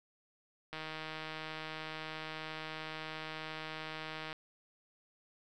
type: click train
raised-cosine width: 0.3 ms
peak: -26 dBFS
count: 566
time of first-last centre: 0.73-4.329 s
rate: 157 Hz
effects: none